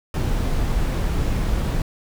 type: noise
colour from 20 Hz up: brown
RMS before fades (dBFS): -21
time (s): 0.14-1.82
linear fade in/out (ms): 2
effects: none